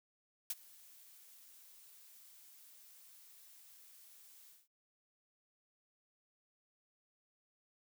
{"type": "noise with ADSR envelope", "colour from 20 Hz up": "blue", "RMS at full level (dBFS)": -36, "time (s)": [0.5, 4.68], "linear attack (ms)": 4, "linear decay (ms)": 35, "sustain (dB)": -24, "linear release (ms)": 190, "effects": []}